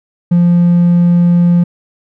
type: tone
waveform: triangle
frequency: 173.9 Hz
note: F3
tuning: 7 cents flat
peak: -3 dBFS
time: 0.31-1.64 s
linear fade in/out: 10 ms
effects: tanh soft clip ceiling 0 dBFS